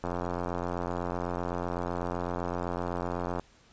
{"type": "click train", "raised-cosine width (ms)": 1, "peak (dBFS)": -18, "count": 296, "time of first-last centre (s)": [0.04, 3.396], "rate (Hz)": 87.9, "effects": ["pink hiss -60 dBFS RMS until 3.72 s", "resampled to 16000 Hz"]}